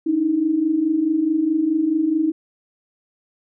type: tone pair together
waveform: sine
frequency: 293.7 / 318.4 Hz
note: D4 / D#4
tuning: 0 / +40 cents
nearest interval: minor second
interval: 140 cents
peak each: -23 / -17 dBFS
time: 0.06-2.32 s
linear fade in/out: 10 ms
effects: none